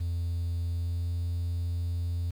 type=tone with pitch glide; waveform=triangle; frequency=85.5 to 86.29 Hz; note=F2 to F2; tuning=-36 to -20 cents; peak=-25 dBFS; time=0-2.31 s; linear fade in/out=10 ms; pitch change=+16 cents; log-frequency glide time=0.71-1.13 s; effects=tanh soft clip ceiling -23 dBFS + 9-bit